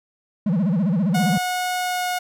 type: tone with vibrato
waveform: triangle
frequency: 185 Hz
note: F#3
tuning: in tune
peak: -15 dBFS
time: 0.46-1.38 s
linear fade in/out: 5 ms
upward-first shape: sine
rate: 15 Hz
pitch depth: 270 cents each way
type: tone with pitch glide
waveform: sawtooth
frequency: 728 to 723.8 Hz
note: F#5 to F#5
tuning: -28 to -38 cents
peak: -18 dBFS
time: 1.14-2.19 s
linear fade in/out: 10 ms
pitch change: -10 cents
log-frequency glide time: 1.76-2.08 s
effects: none